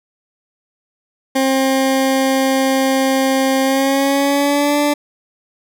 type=tone with pitch glide; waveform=20% pulse; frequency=266.3 to 292.1 Hz; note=C4 to D4; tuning=+31 to -9 cents; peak=-8 dBFS; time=1.35-4.94 s; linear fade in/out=10 ms; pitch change=+160 cents; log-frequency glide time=3.63-4.78 s; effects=none